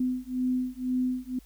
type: beating tone pair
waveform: sine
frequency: 252.6 / 254.6 Hz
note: B3 / C4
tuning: +39 / -47 cents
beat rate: 2 Hz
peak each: -29 dBFS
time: 0-1.39 s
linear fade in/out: 5 ms
effects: added 50 Hz sine -52 dBFS peak until 1.45 s + white hiss -61 dBFS RMS until 1.45 s